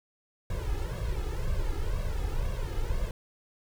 brown noise with flanger, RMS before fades -30 dBFS, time 0.5-3.11 s, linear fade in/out 2 ms, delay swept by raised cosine 1.8 to 2.38 ms, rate 2 Hz, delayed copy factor +0.95, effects none

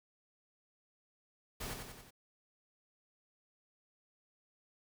pink noise with echo, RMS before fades -42 dBFS, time 1.6-1.74 s, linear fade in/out 10 ms, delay 92 ms, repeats 4, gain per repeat -4 dB, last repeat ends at 2.108 s, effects none

